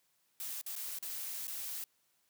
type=noise with dropouts; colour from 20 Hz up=blue; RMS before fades=-41 dBFS; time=0.4-1.84 s; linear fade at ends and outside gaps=1 ms; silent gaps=0.613-0.663 / 0.754-0.762 / 0.987-1.026 / 1.471-1.479 s; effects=white hiss -75 dBFS RMS until 2.29 s + high-pass 80 Hz 12 dB/octave